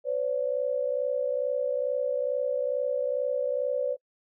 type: tone pair together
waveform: sine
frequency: 509 / 571.3 Hz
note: C5 / D5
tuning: -48 / -48 cents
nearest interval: major second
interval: 200 cents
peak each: -28 dBFS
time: 0.04-3.97 s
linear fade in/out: 50 ms
effects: noise-tail reverb RT60 0.1 s tail -24 dB re dry